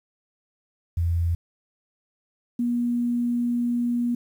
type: tone pair in turn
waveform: sine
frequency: 84.9 / 240.1 Hz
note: F2 / B3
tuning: -48 / -49 cents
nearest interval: octave + tritone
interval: 1799 cents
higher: second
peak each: -20 / -21 dBFS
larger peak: first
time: 0.97-1.35 / 2.59-4.15 s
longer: second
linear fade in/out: 5 ms
effects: 9-bit